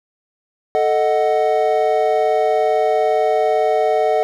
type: chord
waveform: triangle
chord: D# diminished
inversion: second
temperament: equal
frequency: 440 / 622.3 / 740 Hz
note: A4 / D#5 / F#5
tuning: 0 / 0 / 0 cents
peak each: -16 dBFS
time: 0.75-4.23 s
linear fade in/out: 0 ms
effects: none